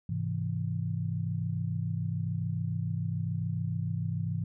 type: chord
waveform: sine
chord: Ab augmented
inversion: none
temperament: equal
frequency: 103.83 / 130.81 / 164.81 Hz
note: Ab2 / C3 / E3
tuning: 0 / 0 / 0 cents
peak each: -33 / -35 / -33 dBFS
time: 0.09-4.44 s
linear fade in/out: 5 ms
effects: none